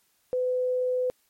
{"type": "tone", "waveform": "sine", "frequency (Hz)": 504, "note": "B4", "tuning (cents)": 35, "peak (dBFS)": -23, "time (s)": [0.33, 1.1], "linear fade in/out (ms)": 0, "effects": ["white hiss -68 dBFS RMS until 1.29 s", "MP3 64 kbps"]}